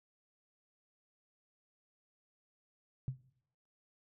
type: tone with exponential decay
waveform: sine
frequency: 130.81 Hz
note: C3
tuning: in tune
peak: -30 dBFS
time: 3.08-3.21 s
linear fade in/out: 0 ms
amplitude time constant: 28 ms
effects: noise-tail reverb RT60 0.8 s tail -22 dB re dry